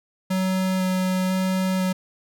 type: tone with vibrato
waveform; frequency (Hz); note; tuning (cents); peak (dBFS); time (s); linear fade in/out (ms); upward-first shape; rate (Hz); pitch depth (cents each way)
square; 186.5; F#3; +14; -21; 0.3-1.93; 10; square; 1; 8
effects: none